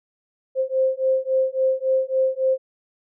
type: beating tone pair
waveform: sine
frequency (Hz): 523.3 / 526.9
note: C5 / C5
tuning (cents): 0 / +12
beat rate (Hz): 3.6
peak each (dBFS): -21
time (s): 0.55-2.58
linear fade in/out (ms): 50
effects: none